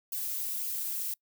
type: noise with flanger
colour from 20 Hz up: violet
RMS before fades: -34 dBFS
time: 0.12-1.14 s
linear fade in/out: 5 ms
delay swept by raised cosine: 0.51 to 4.11 ms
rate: 1.9 Hz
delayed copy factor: -0.65
effects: noise-tail reverb RT60 0.1 s tail -25 dB re dry